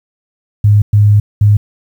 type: tone bursts at uneven times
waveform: sine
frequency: 103.83 Hz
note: G#2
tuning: in tune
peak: -4 dBFS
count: 3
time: 0.64-0.82 / 0.93-1.2 / 1.41-1.57 s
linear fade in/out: 5 ms
effects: 7-bit